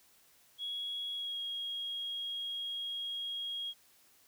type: tone with pitch glide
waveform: sine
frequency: 3332 to 3280 Hz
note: G#7 to G#7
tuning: +5 to -22 cents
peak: -35 dBFS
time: 0.58-3.74 s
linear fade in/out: 50 ms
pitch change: -27 cents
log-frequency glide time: 1.14-1.4 s
effects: tanh soft clip ceiling -31 dBFS + white hiss -65 dBFS RMS until 4.27 s